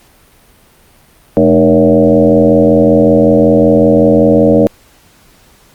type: tone with frequency modulation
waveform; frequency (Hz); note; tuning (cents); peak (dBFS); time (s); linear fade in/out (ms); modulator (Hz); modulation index
sine; 386.7; G4; -24; -4; 1.37-4.67; 0; 85.3; 2.6
effects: pink hiss -46 dBFS RMS until 5.74 s + Opus 48 kbps

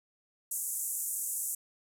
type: band-pass noise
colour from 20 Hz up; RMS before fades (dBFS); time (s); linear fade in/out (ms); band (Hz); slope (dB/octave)
pink; -35; 0.51-1.55; 5; 7200 to 14000; 48
effects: none

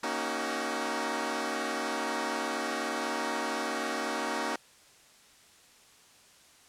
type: chord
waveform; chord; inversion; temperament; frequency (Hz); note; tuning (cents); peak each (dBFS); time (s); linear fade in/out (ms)
10% pulse; D# minor seventh; second; equal with one note detuned; 233.1 / 277.2 / 311.1 / 377.6; A#3 / C#4 / D#4 / F#4; 0 / 0 / 0 / +35; -28; 0.03-4.56; 5
effects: white hiss -58 dBFS RMS until 6.68 s + low-pass 9000 Hz 12 dB/octave

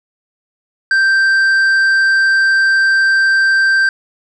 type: tone with tanh clipping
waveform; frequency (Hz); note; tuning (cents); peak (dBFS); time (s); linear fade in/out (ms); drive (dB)
sine; 1568; G6; 0; -10; 0.91-3.89; 2; 6
effects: none

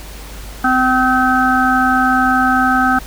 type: harmonic tone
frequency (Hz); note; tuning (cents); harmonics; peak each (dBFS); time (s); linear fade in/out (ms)
256.7; C4; -33; 1 / 3 / 5 / 6; -16 / -16 / -16 / -16; 0.64-2.99; 5
effects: added 50 Hz sine -31 dBFS peak until 3.06 s + pink hiss -35 dBFS RMS until 3.06 s

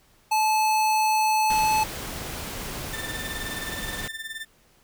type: tone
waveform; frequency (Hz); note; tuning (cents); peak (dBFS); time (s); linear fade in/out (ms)
square; 866; A5; -28; -20; 0.31-1.84; 10
type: noise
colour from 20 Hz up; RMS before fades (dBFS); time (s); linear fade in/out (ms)
pink; -34; 1.5-4.08; 2
type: tone with tremolo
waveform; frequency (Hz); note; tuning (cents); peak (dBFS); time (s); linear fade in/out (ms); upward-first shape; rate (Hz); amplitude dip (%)
30% pulse; 1785; A6; +24; -28; 2.93-4.45; 5; sine; 19; 75
effects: pink hiss -60 dBFS RMS until 4.83 s

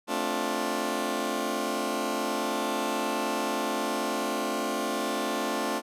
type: chord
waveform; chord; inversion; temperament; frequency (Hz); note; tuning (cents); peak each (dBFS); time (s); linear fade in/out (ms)
15% pulse; D minor seventh; second; just; 220.2 / 264.3 / 293.7 / 352.4; A3 / C4 / D4 / F4; +2 / +18 / 0 / +16; -27; 0.07-5.82; 50
effects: resampled to 32000 Hz

